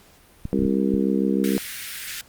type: clicks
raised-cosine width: 5 ms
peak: -16 dBFS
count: 5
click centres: 0.454 / 0.593 / 0.625 / 0.655 / 0.941 s
type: harmonic tone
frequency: 66.6 Hz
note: C2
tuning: 31 cents sharp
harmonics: 3 / 4 / 5 / 6 / 7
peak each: -22 / -24 / -26 / -28 / -29 dBFS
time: 0.53-1.58 s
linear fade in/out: 0 ms
type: high-pass noise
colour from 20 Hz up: pink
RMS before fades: -33 dBFS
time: 1.44-2.21 s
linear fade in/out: 0 ms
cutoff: 1500 Hz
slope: 48 dB/octave
effects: pink hiss -53 dBFS RMS until 2.28 s + Opus 48 kbps